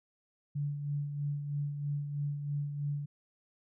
sine tone with tremolo, 144.6 Hz, D3, 27 cents flat, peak -30 dBFS, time 0.55-3.06 s, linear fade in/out 10 ms, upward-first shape sine, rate 3.1 Hz, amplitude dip 50%, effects none

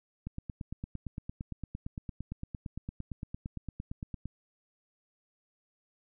click train, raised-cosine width 5 ms, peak -25 dBFS, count 36, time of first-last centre 0.27-4.256 s, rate 8.78 Hz, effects none

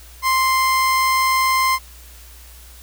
30% pulse tone, 1046.5 Hz, C6, in tune, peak -12 dBFS, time 0.22-1.79 s, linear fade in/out 50 ms, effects added 60 Hz sine -41 dBFS peak until 2.82 s + white hiss -45 dBFS RMS until 2.82 s

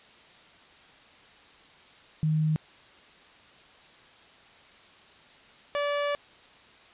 sine / sawtooth tone pair in turn, 155.56 / 577.6 Hz, D#3 / D5, 0 / -29 cents, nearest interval octave + major seventh, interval 2271 cents, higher second, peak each -22 / -22 dBFS, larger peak neither, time 2.23-2.56 / 5.75-6.15 s, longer second, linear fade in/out 0 ms, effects white hiss -54 dBFS RMS until 6.93 s + resampled to 8000 Hz

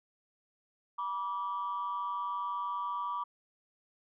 sine tone pair together, 971 / 1163.3 Hz, B5 / D6, -30 / -17 cents, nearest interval minor third, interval 313 cents, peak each -35 / -34 dBFS, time 0.98-3.24 s, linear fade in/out 10 ms, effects tanh soft clip ceiling -27 dBFS

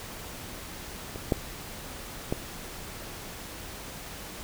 clicks, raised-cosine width 2 ms, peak -24 / -9 / -13 dBFS, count 3, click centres 1.159 / 1.322 / 2.325 s, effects pink hiss -41 dBFS RMS until 4.43 s

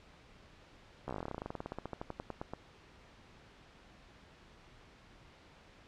slowing click train, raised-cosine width 1 ms, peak -25 dBFS, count 30, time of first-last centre 1.08-2.536 s, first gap 14 ms, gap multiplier 1.08, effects pink hiss -59 dBFS RMS until 5.87 s + low-pass 4000 Hz 12 dB/octave

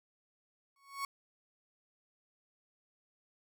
35% pulse tone with exponential growth, 1108.7 Hz, C#6, in tune, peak -31 dBFS, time 0.76-1.05 s, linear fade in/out 2 ms, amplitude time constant 61 ms, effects none

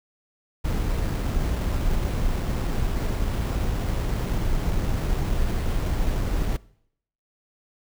brown noise with sample-and-hold, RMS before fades -24 dBFS, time 0.64-6.57 s, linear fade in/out 10 ms, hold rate 6300 Hz, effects noise-tail reverb RT60 0.7 s tail -22 dB re dry

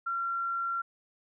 sine tone, 1370 Hz, F6, 34 cents flat, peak -29 dBFS, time 0.06-0.82 s, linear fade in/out 10 ms, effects none

